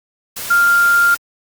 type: tone in noise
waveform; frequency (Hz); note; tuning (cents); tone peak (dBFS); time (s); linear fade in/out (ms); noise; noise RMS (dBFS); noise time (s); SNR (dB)
sine; 1396.9; F6; 0; -9; 0.5-1.15; 10; white; -26; 0.36-1.17; +14
effects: Opus 48 kbps